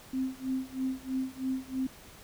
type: tone with tremolo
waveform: sine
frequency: 261.6 Hz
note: C4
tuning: in tune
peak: -27 dBFS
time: 0.13-1.87 s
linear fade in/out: 5 ms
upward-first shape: sine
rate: 3.1 Hz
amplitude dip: 95%
effects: pink hiss -52 dBFS RMS until 2.23 s